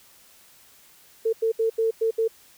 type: tone bursts at uneven times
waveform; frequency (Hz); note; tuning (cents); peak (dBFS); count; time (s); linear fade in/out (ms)
sine; 450; A4; +39; -19; 6; 1.25-1.33 / 1.42-1.52 / 1.59-1.7 / 1.78-1.91 / 2.01-2.11 / 2.18-2.28; 10
effects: white hiss -54 dBFS RMS until 2.57 s